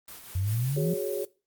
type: noise with tremolo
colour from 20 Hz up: white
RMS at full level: -43 dBFS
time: 0.08-0.77 s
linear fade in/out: 0 ms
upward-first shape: sine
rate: 5.2 Hz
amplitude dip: 45%
type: exponential sweep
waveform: sine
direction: up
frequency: 89 to 180 Hz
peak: -25 dBFS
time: 0.35-0.94 s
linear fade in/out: 5 ms
type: noise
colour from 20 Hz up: blue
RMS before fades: -41 dBFS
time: 0.48-1.25 s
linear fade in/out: 0 ms
type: chord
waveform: sine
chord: F# suspended second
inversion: none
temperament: equal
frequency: 370 / 415.3 / 554.4 Hz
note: F#4 / G#4 / C#5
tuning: 0 / 0 / 0 cents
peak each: -32 / -31 / -33 dBFS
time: 0.76-1.25 s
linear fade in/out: 10 ms
effects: noise-tail reverb RT60 0.3 s tail -20 dB re dry + Opus 24 kbps